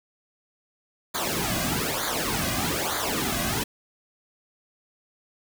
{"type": "noise with flanger", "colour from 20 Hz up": "pink", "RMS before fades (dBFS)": -27, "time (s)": [1.14, 3.64], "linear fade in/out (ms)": 10, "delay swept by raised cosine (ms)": [0.36, 2.26], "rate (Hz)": 1.1, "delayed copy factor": -0.85, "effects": []}